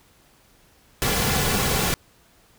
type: noise with comb filter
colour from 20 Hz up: pink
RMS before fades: -22 dBFS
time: 1.02-1.94 s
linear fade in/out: 0 ms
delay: 3.2 ms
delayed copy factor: -0.5
effects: pink hiss -57 dBFS RMS until 2.58 s